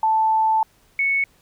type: tone pair in turn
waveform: sine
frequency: 880 / 2211 Hz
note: A5 / C#7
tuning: 0 / -5 cents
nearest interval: octave + major third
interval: 1595 cents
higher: second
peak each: -15 / -17 dBFS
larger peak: first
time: 0.03-0.63 / 0.99-1.24 s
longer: first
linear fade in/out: 2 ms
effects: pink hiss -58 dBFS RMS until 1.41 s